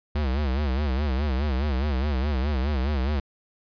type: tone with vibrato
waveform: square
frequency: 69.3 Hz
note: C#2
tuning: in tune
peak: -23 dBFS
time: 0.15-3.2 s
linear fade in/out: 5 ms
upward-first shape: sine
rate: 4.8 Hz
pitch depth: 160 cents each way
effects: resampled to 11025 Hz